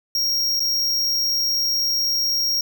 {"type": "tone with dropouts", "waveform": "square", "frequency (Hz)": 5588, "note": "F8", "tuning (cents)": 0, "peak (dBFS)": -19, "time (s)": [0.15, 2.61], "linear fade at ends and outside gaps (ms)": 2, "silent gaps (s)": [0.596, 0.603], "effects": []}